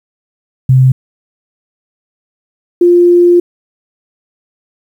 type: tone pair in turn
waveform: sine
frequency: 130.1 / 350.1 Hz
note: C3 / F4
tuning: -9 / +4 cents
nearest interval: octave + perfect fourth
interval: 1713 cents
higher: second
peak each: -3 dBFS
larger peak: neither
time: 0.69-0.92 / 2.81-3.4 s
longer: second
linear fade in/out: 5 ms
effects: 7-bit